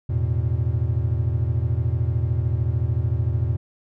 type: chord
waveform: triangle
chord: E suspended fourth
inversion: none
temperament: equal with one note detuned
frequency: 83.94 / 110 / 123.47 Hz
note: E2 / A2 / B2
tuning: +32 / 0 / 0 cents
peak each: -22 dBFS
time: 0.09-3.57 s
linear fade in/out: 10 ms
effects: none